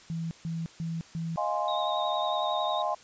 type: tone bursts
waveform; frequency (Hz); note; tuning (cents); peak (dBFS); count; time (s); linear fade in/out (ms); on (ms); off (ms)
sine; 164.81; E3; 0; -30; 4; 0.1-1.36; 0; 210; 140
type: chord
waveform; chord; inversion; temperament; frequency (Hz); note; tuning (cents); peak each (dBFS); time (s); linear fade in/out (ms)
sine; F minor seventh; third; equal; 622.3 / 698.5 / 830.6 / 1046.5; Eb5 / F5 / Ab5 / C6; 0 / 0 / 0 / 0; -32; 1.37-2.95; 10
type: tone with vibrato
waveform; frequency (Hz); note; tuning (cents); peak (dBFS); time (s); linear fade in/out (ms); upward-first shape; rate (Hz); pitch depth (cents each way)
sine; 3731; A#7; +1; -35; 1.68-2.82; 2; sine; 11; 36
effects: white hiss -53 dBFS RMS until 3.03 s + resampled to 16000 Hz